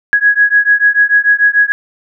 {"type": "beating tone pair", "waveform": "sine", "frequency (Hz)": [1661.2, 1668], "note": ["G#6", "G#6"], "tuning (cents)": [0, 7], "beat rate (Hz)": 6.8, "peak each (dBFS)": -10, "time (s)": [0.13, 1.72], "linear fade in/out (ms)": 0, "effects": []}